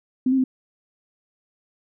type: tone with pitch steps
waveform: sine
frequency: 256.3 / 265.9 / 258.9 Hz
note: C4 / C4 / C4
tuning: -36 / +28 / -18 cents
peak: -16 dBFS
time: 0.26-0.44 s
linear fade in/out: 5 ms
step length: 60 ms
effects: none